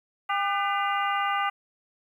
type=harmonic tone with a mistuned harmonic; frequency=400.9 Hz; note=G4; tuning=39 cents sharp; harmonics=2 / 3 / 4 / 5 / 6 / 7; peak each=-28 / -27 / -34 / -33 / -40 / -36 dBFS; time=0.29-1.5 s; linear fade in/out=10 ms; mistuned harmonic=4; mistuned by=-94 cents; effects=10-bit